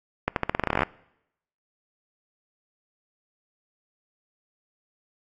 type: accelerating click train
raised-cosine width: 0.5 ms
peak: -7 dBFS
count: 16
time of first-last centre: 0.28-0.833 s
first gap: 82 ms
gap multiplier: 0.87
effects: noise-tail reverb RT60 0.8 s tail -22 dB re dry + AAC 48 kbps